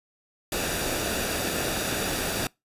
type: noise with comb filter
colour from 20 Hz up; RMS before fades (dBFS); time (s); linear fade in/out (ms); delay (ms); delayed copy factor
pink; -28; 0.52-2.47; 2; 0.95; -0.5
effects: noise-tail reverb RT60 0.2 s tail -24 dB re dry + resampled to 32000 Hz